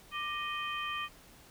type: harmonic tone with a mistuned harmonic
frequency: 622.3 Hz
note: D#5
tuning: in tune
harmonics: 2 / 3 / 4 / 5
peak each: -37 / -42 / -40 / -41 dBFS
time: 0.11-1.09 s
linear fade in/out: 50 ms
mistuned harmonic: 2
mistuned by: -86 cents
effects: pink hiss -57 dBFS RMS until 1.5 s